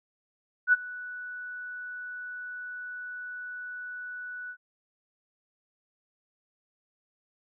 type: tone with ADSR envelope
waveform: sine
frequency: 1480 Hz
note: F#6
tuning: in tune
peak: -15 dBFS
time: 0.67-4.57 s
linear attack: 58 ms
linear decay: 27 ms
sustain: -21 dB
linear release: 70 ms
effects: none